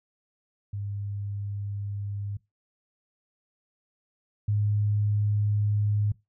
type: tone pair in turn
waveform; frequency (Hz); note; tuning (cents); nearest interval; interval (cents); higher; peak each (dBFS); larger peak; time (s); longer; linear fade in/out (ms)
sine; 101.2 / 104.05; G#2 / G#2; -44 / +4; unison; 48; second; -30 / -22; second; 0.73-2.37 / 4.48-6.12; neither; 5
effects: noise-tail reverb RT60 0.2 s tail -20 dB re dry